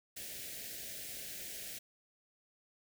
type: band-stop noise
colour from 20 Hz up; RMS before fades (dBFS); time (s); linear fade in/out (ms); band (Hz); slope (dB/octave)
white; -45; 0.16-1.79; 10; 700 to 1600; 48
effects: none